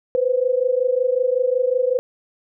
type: tone pair together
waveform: sine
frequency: 493.9 / 519.3 Hz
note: B4 / C5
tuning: 0 / -13 cents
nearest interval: minor second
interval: 87 cents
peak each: -19 dBFS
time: 0.15-1.99 s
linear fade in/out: 0 ms
effects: none